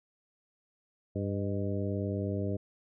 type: harmonic tone with a mistuned harmonic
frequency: 99 Hz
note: G2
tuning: 18 cents sharp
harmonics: 1 / 2 / 3 / 4 / 5 / 6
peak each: -33 / -36 / -38 / -39 / -40 / -41 dBFS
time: 1.15-2.57 s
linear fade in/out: 10 ms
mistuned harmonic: 6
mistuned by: +56 cents
effects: none